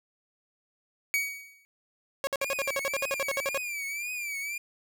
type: tone with exponential decay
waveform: 45% pulse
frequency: 2254 Hz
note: C#7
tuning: 28 cents sharp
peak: -22 dBFS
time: 1.14-1.65 s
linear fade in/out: 0 ms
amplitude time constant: 110 ms
type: tone bursts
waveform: sawtooth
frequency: 550 Hz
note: C#5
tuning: 14 cents flat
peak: -23 dBFS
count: 16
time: 2.24-3.576 s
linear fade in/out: 0 ms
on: 31 ms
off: 56 ms
type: tone with vibrato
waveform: 45% pulse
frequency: 2350 Hz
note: D7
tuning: 1 cent sharp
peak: -32 dBFS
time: 2.41-4.58 s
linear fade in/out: 5 ms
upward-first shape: triangle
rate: 1.9 Hz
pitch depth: 120 cents each way
effects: none